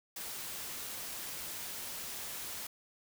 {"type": "noise", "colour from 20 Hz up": "white", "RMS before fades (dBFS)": -42, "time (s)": [0.16, 2.67], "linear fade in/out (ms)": 5, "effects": []}